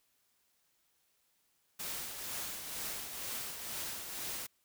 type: noise with tremolo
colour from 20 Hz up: white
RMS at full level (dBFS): -39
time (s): 1.79-4.47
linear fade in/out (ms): 10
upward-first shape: triangle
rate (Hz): 2.1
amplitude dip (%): 50
effects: white hiss -75 dBFS RMS until 4.64 s